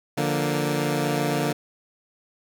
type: chord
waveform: 15% pulse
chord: Bb major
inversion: first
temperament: equal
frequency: 146.83 / 174.61 / 233.1 Hz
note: D3 / F3 / Bb3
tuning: 0 / 0 / 0 cents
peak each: -18 / -23 / -22 dBFS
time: 0.17-1.53 s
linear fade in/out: 10 ms
effects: none